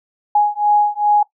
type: beating tone pair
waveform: sine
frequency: 830.6 / 833.1 Hz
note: G#5 / G#5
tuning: 0 / +5 cents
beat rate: 2.5 Hz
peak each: -15 dBFS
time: 0.35-1.23 s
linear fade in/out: 5 ms
effects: noise-tail reverb RT60 0.1 s tail -19 dB re dry

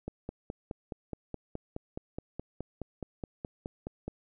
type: click train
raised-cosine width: 2 ms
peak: -23 dBFS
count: 20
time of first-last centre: 0.08-4.08 s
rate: 4.75 Hz
effects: none

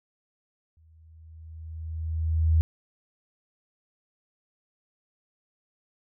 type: tone with exponential growth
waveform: sine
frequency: 80.3 Hz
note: E2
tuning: 45 cents flat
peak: -16 dBFS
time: 0.77-2.61 s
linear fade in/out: 0 ms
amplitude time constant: 400 ms
effects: none

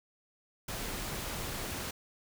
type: noise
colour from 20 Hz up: pink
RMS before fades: -38 dBFS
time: 0.68-1.91 s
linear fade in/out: 5 ms
effects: none

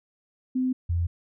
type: tone pair in turn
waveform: sine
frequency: 256.4 / 85.56 Hz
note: C4 / F2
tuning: -35 / -35 cents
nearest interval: octave + perfect fifth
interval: 1900 cents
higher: first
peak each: -22 dBFS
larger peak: neither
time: 0.55-0.73 / 0.89-1.07 s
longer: neither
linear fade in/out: 10 ms
effects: none

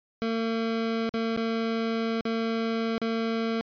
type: tone with dropouts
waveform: 25% pulse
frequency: 226.6 Hz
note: A#3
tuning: 49 cents flat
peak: -22 dBFS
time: 0.22-3.61 s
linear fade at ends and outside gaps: 0 ms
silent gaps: 1.093-1.139 / 1.364-1.374 / 2.21-2.253 / 2.98-3.016 s
effects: resampled to 11025 Hz

